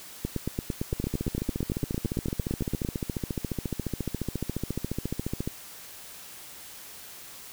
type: two click trains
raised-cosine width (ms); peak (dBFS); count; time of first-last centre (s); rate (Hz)
3; -15 / -16; 24 / 66; 0.25-2.849 / 0.93-5.475; 8.85 / 14.3
effects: white hiss -45 dBFS RMS until 7.52 s